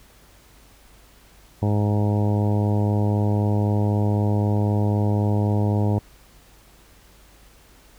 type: harmonic tone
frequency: 103.9 Hz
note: G#2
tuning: 1 cent sharp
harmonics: 1 / 2 / 3 / 4 / 5 / 6 / 7 / 8 / 9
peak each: -19 / -25 / -29 / -31 / -33 / -35 / -36 / -37 / -38 dBFS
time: 1.62-5.99 s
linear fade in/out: 5 ms
effects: added 50 Hz sine -53 dBFS peak until 7.98 s + pink hiss -53 dBFS RMS until 7.98 s